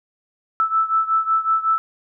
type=beating tone pair; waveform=sine; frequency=1315 / 1320.4 Hz; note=E6 / E6; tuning=-5 / +2 cents; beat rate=5.4 Hz; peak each=-18 / -21 dBFS; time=0.6-1.78 s; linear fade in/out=0 ms; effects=none